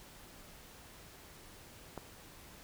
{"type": "click", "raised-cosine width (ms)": 1, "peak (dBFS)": -27, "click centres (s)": 1.977, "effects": ["pink hiss -55 dBFS RMS until 2.63 s"]}